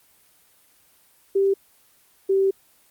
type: tone pair in turn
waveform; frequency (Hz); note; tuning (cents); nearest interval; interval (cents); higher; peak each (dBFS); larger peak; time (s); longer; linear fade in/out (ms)
sine; 392 / 387.7; G4 / G4; 0 / -19; unison; 19; first; -16; neither; 1.35-1.54 / 2.29-2.51; second; 10
effects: white hiss -58 dBFS RMS until 2.9 s + Opus 24 kbps